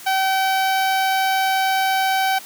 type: tone with notch filter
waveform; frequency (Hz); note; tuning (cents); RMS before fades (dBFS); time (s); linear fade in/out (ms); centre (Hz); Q
sawtooth; 767; G5; -38; -19; 0.06-2.39; 10; 8100; 1.3
effects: white hiss -39 dBFS RMS until 2.45 s + high-pass 100 Hz 12 dB/octave